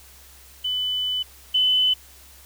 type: tone pair in turn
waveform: sine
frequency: 3000 / 3017 Hz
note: F#7 / F#7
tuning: +23 / +33 cents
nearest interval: unison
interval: 10 cents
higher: second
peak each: -22 / -16 dBFS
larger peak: second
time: 0.64-1.23 / 1.54-1.94 s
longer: first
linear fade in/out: 10 ms
effects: added 66 Hz sine -51 dBFS peak until 2.45 s + white hiss -49 dBFS RMS until 2.45 s